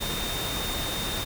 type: tone in noise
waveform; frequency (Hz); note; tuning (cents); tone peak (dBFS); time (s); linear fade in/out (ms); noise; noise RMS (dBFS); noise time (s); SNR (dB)
sine; 3662; A#7; -32; -33; 0-1.25; 20; pink; -31; 0-1.25; -5
effects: none